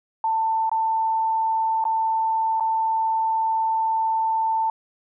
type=tone with dropouts; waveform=sine; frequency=891 Hz; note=A5; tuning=22 cents sharp; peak=-19 dBFS; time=0.24-4.7 s; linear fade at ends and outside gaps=2 ms; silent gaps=0.695-0.715 / 1.841-1.852 / 2.599-2.606 s; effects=none